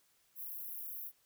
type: high-pass noise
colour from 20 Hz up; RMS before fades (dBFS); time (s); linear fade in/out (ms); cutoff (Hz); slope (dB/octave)
white; -44; 0.35-1.12; 50; 11000; 96
effects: white hiss -72 dBFS RMS until 1.25 s